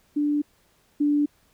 sine tone pair in turn, 293.7 / 292.4 Hz, D4 / D4, 0 / -7 cents, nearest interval unison, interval 7 cents, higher first, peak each -20 / -18 dBFS, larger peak second, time 0.16-0.42 / 1-1.26 s, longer neither, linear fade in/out 10 ms, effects pink hiss -63 dBFS RMS until 1.53 s

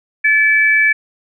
sine tone pair together, 1733.5 / 2304 Hz, A6 / D7, -26 / -34 cents, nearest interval perfect fourth, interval 492 cents, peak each -12 dBFS, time 0.24-0.93 s, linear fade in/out 10 ms, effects none

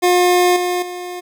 25% pulse tone with level steps, 357.5 Hz, F4, 41 cents sharp, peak -7 / -13 / -22 dBFS, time 0.02-1.21 s, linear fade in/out 20 ms, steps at 0.56 / 0.82 s, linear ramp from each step 5 ms, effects none

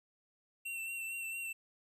square tone with vibrato, 2711 Hz, E7, 48 cents sharp, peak -39 dBFS, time 0.65-1.53 s, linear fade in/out 10 ms, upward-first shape sine, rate 4.4 Hz, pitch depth 28 cents each way, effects 12-bit

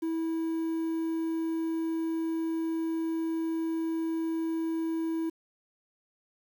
triangle tone with quantisation, 326.2 Hz, E4, 18 cents flat, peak -26 dBFS, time 0.02-5.3 s, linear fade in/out 10 ms, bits 9, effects none

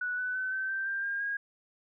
sine tone with pitch steps, 1476 / 1497.5 / 1519.3 / 1541.3 / 1563.8 / 1586.5 / 1609.6 / 1633 Hz, F#6 / F#6 / F#6 / G6 / G6 / G6 / G6 / G#6, -5 / +20 / +45 / -30 / -5 / +20 / +45 / -30 cents, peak -30 dBFS, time 0.01-1.37 s, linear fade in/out 5 ms, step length 170 ms, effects none

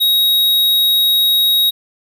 square tone, 3792 Hz, A#7, 29 cents sharp, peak -11 dBFS, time 0-1.71 s, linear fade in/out 20 ms, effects none

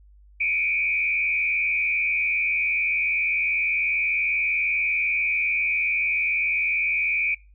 sine tone with frequency modulation, 2374 Hz, D7, 18 cents sharp, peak -20 dBFS, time 0.4-7.35 s, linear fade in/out 10 ms, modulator 80.3 Hz, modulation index 1.5, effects noise-tail reverb RT60 0.3 s tail -24 dB re dry + added 50 Hz sine -49 dBFS peak until 7.54 s

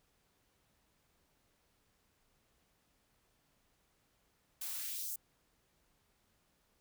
blue noise with high-pass filter sweep, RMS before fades -41 dBFS, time 4.61-5.16 s, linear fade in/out 5 ms, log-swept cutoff 520 to 8300 Hz, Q 1.2, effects pink hiss -75 dBFS RMS until 6.8 s

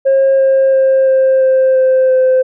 sine tone with pitch steps, 539 / 535.3 / 531.6 / 527.9 / 524.3 / 520.6 / 517 Hz, C#5 / C5 / C5 / C5 / C5 / C5 / C5, -49 / +39 / +27 / +15 / +3 / -9 / -21 cents, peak -5 dBFS, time 0.05-2.43 s, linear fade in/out 20 ms, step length 340 ms, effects tanh soft clip ceiling -5 dBFS

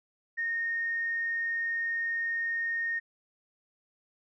triangle tone with tanh clipping, 1845 Hz, A#6, 18 cents flat, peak -28 dBFS, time 0.37-3 s, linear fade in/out 20 ms, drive 2 dB, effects resampled to 16000 Hz

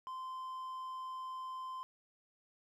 triangle tone, 1036 Hz, C6, 17 cents flat, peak -39 dBFS, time 0.07-1.83 s, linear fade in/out 0 ms, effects none

